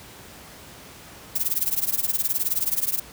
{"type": "noise with tremolo", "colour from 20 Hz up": "violet", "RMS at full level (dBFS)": -20, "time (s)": [1.35, 3], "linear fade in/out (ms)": 10, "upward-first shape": "triangle", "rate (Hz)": 19, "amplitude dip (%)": 100, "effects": ["pink hiss -44 dBFS RMS until 3.12 s", "high-pass 60 Hz 12 dB/octave"]}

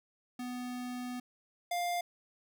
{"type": "tone pair in turn", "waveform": "square", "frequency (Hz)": [248, 701.4], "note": ["B3", "F5"], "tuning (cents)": [7, 7], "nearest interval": "octave + tritone", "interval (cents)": 1800, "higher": "second", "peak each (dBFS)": [-38, -32], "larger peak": "second", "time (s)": [[0.39, 1.2], [1.71, 2.01]], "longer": "first", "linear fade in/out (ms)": 5, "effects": []}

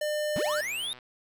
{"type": "tone", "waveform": "square", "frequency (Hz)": 600, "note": "D5", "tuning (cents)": 37, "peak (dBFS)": -28, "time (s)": [0.01, 0.61], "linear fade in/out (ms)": 5}
{"type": "linear sweep", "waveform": "square", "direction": "up", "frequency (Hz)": [116.54, 3760], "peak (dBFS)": -31, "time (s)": [0.36, 0.93], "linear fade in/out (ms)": 0}
{"type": "click train", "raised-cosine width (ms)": 0.3, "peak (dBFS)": -32, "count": 67, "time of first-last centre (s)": [0.46, 0.988], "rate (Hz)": 125}
{"effects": []}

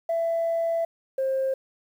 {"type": "tone pair in turn", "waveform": "sine", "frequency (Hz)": [666, 531.6], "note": ["E5", "C5"], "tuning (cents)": [18, 27], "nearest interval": "major third", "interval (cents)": 391, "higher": "first", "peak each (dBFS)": -21, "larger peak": "neither", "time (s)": [[0.09, 0.85], [1.18, 1.54]], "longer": "first", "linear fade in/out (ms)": 5, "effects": ["tanh soft clip ceiling -19 dBFS", "9-bit"]}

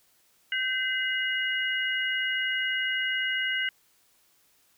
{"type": "tone cluster", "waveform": "sine", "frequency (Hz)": [1547, 2043, 2885], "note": ["G6", "C7", "F#7"], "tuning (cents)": [-23, -42, -44], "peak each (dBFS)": -30, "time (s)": [0.52, 3.69], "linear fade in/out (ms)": 2, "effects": ["white hiss -65 dBFS RMS until 4.77 s"]}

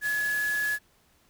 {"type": "tone in noise", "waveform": "sine", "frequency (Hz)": 1697, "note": "G#6", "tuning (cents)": 37, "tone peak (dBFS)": -25, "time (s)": [0.01, 0.79], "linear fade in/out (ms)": 50, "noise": "white", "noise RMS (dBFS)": -39, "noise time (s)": [0.01, 0.79], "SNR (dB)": 11, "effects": ["pink hiss -64 dBFS RMS until 1.29 s"]}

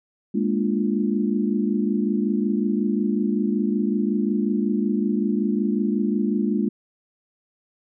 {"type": "chord", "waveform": "sine", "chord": "Bb dominant seventh", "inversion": "third", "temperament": "equal", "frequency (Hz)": [207.7, 233.1, 293.7, 349.2], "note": ["Ab3", "Bb3", "D4", "F4"], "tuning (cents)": [0, 0, 0, 0], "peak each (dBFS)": [-22, -25, -27, -28], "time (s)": [0.34, 6.69], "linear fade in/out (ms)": 10, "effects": []}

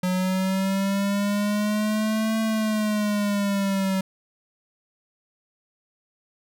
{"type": "linear two-way sweep", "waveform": "square", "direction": "up then down", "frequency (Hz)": [182, 222.1, 189.6], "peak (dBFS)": -22, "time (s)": [0.03, 4.01], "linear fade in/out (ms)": 5, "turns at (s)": 2.4, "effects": []}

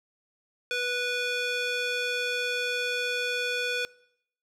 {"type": "tone with band-pass filter", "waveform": "square", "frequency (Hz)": 491.6, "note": "B4", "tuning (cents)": -8, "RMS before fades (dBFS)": -29, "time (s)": [0.71, 3.85], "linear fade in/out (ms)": 0, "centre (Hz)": 2600, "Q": 1.3, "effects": ["noise-tail reverb RT60 0.7 s tail -22 dB re dry"]}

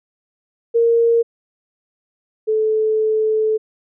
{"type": "tone pair in turn", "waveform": "sine", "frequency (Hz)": [464.2, 435.2], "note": ["A#4", "A4"], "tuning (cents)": [-7, -19], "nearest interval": "minor second", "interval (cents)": 112, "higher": "first", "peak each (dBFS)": [-11, -14], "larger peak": "first", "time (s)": [[0.74, 1.23], [2.47, 3.58]], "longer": "second", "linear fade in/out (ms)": 20, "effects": []}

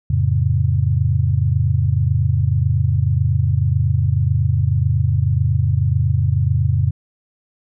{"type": "chord", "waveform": "sine", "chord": "F augmented", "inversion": "none", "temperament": "just", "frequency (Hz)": [87.31, 109.13, 136.42], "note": ["F2", "A2", "C#3"], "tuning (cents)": [0, -14, -27], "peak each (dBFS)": -18, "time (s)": [0.1, 6.91], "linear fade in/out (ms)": 5, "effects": []}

